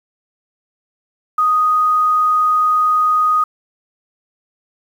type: tone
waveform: sine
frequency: 1244.5 Hz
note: D#6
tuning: in tune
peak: -11 dBFS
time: 1.38-3.44 s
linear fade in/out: 5 ms
effects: 7-bit